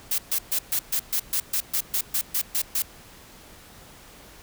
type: noise bursts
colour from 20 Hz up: blue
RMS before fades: -24 dBFS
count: 14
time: 0.11-2.822 s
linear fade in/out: 5 ms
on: 73 ms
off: 130 ms
effects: pink hiss -48 dBFS RMS until 4.42 s